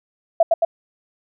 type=tone with echo; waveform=sine; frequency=666 Hz; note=E5; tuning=18 cents sharp; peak=-9 dBFS; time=0.4-0.43 s; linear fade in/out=5 ms; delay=110 ms; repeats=2; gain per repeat=-2 dB; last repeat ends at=0.65 s; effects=none